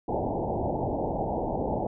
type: low-pass noise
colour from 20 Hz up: white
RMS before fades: -29 dBFS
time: 0.08-1.87 s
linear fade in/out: 5 ms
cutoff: 880 Hz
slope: 96 dB/octave
effects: none